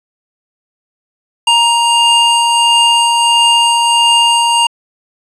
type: tone pair together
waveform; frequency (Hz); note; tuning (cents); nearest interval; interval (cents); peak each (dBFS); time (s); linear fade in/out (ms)
square; 937.5 / 2811; A#5 / F7; +10 / +11; octave + perfect fifth; 1901; -11; 1.47-4.67; 5
effects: resampled to 22050 Hz + 7-bit